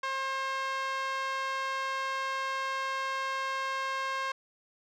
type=tone with band-pass filter; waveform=5% pulse; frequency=534 Hz; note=C5; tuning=35 cents sharp; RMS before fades=-33 dBFS; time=0.03-4.32 s; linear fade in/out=5 ms; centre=1100 Hz; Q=1.7; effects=none